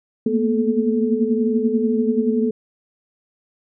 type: tone cluster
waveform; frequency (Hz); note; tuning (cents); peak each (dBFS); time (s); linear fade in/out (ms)
sine; 221.1 / 230.4 / 241.8 / 433.7; A3 / A#3 / B3 / A4; +9 / -20 / -36 / -25; -23 / -22 / -21 / -21; 0.26-2.51; 5
effects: none